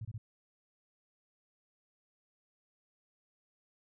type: tone bursts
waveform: sine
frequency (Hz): 110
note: A2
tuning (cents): 0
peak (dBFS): -38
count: 3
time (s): 0.01-0.18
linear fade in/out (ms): 5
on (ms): 40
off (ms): 25
effects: none